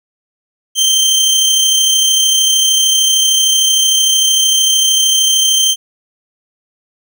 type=tone with amplitude modulation; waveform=25% pulse; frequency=3136 Hz; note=G7; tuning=in tune; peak=-4 dBFS; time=0.75-5.76 s; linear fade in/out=50 ms; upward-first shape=sine; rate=33.2 Hz; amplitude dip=30%; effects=none